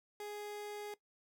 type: tone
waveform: 30% pulse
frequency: 415.3 Hz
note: G#4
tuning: in tune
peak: -40 dBFS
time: 0.2-0.94 s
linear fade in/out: 2 ms
effects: noise-tail reverb RT60 0.1 s tail -18 dB re dry